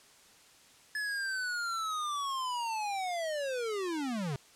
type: linear sweep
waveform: square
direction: down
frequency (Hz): 1722 to 128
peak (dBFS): -33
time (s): 0.95-4.36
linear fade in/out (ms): 2
effects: white hiss -59 dBFS RMS until 4.55 s + low-pass 9000 Hz 12 dB/octave